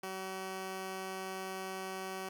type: tone pair together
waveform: 10% pulse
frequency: 189.4 / 378.8 Hz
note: F#3 / F#4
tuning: +41 / +41 cents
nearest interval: octave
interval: 1200 cents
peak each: -35 / -36 dBFS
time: 0.03-2.29 s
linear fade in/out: 5 ms
effects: none

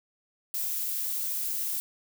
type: noise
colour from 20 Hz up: violet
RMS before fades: -31 dBFS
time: 0.54-1.8 s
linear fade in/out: 0 ms
effects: none

